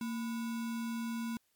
sine tone with sample-and-hold, 230 Hz, A#3, 23 cents flat, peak -34 dBFS, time 0.01-1.37 s, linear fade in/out 2 ms, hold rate 1225 Hz, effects white hiss -75 dBFS RMS until 1.55 s + MP3 96 kbps

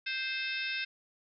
harmonic tone, 523.3 Hz, C5, in tune, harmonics 3 / 4 / 5 / 6 / 7 / 8 / 9 / 10, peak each -38 / -41 / -36 / -50 / -40 / -49 / -48 / -44 dBFS, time 0.06-0.85 s, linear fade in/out 10 ms, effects none

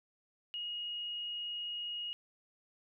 sine tone, 2879 Hz, F#7, 48 cents flat, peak -37 dBFS, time 0.54-2.13 s, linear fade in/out 0 ms, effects none

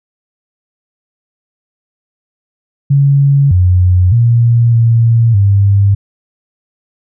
sine tone with pitch steps, 140 / 90.7 / 117.7 / 115.6 / 99.7 Hz, C#3 / F#2 / A#2 / A#2 / G2, +18 / -34 / +17 / -14 / +30 cents, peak -5 dBFS, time 2.9-5.95 s, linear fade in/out 10 ms, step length 610 ms, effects none

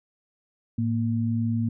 sine tone pair together, 110 / 231.9 Hz, A2 / A#3, 0 / -9 cents, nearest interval octave + minor second, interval 1291 cents, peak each -25 dBFS, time 0.78-1.69 s, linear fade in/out 5 ms, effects none

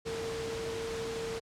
sine tone in noise, 454.3 Hz, A#4, 45 cents flat, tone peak -35 dBFS, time 0.05-1.4 s, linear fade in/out 20 ms, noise pink, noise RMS -40 dBFS, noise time 0.05-1.4 s, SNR +2 dB, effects high-pass 60 Hz 12 dB/octave + low-pass 7000 Hz 12 dB/octave

